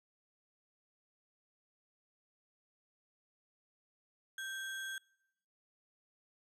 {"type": "tone with sample-and-hold", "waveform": "sine", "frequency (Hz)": 1568, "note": "G6", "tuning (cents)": 0, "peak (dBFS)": -39, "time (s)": [4.38, 4.98], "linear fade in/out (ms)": 2, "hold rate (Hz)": 4900, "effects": ["noise-tail reverb RT60 0.9 s tail -26 dB re dry", "low-pass 11000 Hz 12 dB/octave"]}